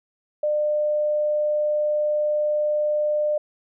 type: tone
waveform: sine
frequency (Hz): 600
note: D5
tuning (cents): +37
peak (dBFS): -19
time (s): 0.43-3.38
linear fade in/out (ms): 5
effects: none